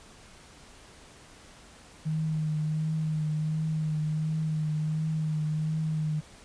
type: tone with vibrato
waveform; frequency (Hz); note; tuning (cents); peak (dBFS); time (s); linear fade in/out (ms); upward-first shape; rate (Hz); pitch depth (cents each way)
sine; 155.56; D#3; 0; -26; 2.05-6.21; 20; triangle; 1.4; 29
effects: pink hiss -52 dBFS RMS until 6.44 s + resampled to 22050 Hz